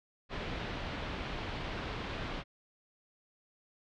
pink low-pass noise, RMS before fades -39 dBFS, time 0.29-2.44 s, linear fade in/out 50 ms, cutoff 3800 Hz, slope 24 dB/octave, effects none

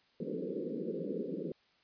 white band-pass noise, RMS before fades -38 dBFS, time 0.2-1.52 s, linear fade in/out 2 ms, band 160 to 520 Hz, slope 96 dB/octave, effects white hiss -69 dBFS RMS until 1.83 s + resampled to 11025 Hz

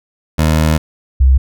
20% pulse / sine tone pair in turn, 78.4 / 65.55 Hz, D#2 / C2, +14 / +4 cents, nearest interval minor third, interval 310 cents, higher first, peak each -5 dBFS, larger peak neither, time 0.38-0.78 / 1.2-1.38 s, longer first, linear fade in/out 10 ms, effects none

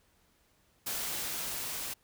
white noise with level ramp, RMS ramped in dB -35 to -38 dBFS, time 0.86-1.94 s, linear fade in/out 10 ms, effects pink hiss -69 dBFS RMS until 2.03 s

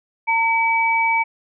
sine tone pair together, 908 / 2288 Hz, A#5 / D7, -46 / -46 cents, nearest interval octave + major third, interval 1600 cents, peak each -18 dBFS, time 0.27-1.24 s, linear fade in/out 20 ms, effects none

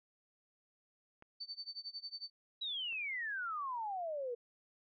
clicks, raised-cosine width 0.5 ms, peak -40 / -46 dBFS, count 2, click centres 1.224 / 2.926 s
sine tone with tremolo, 4547 Hz, C#8, 43 cents sharp, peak -40 dBFS, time 1.4-2.3 s, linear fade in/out 10 ms, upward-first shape sine, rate 11 Hz, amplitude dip 95%
sine exponential sweep, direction down, 3949 to 466.2 Hz, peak -37 dBFS, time 2.61-4.35 s, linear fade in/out 10 ms
effects none

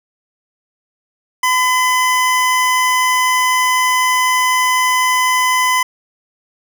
25% pulse tone, 1012 Hz, B5, 42 cents sharp, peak -8 dBFS, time 1.43-5.83 s, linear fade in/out 5 ms, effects none

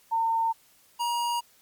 sine / square tone pair in turn, 908 / 949.8 Hz, A#5 / A#5, -46 / +32 cents, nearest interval minor second, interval 78 cents, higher second, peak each -22 / -26 dBFS, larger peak first, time 0.11-0.53 / 0.99-1.41 s, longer neither, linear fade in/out 20 ms, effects white hiss -60 dBFS RMS until 1.61 s + MP3 96 kbps

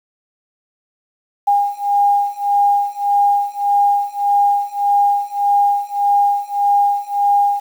sine beating tone pair, 810 / 811.7 Hz, G#5 / G#5, -43 / -40 cents, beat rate 1.7 Hz, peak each -16 / -15 dBFS, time 1.47-7.6 s, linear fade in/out 10 ms, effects 7-bit

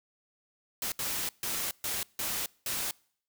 white noise bursts at uneven times, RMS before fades -33 dBFS, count 6, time 0.82-0.92 / 0.99-1.29 / 1.43-1.71 / 1.84-2.03 / 2.19-2.46 / 2.66-2.91 s, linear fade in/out 2 ms, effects noise-tail reverb RT60 0.6 s tail -26 dB re dry

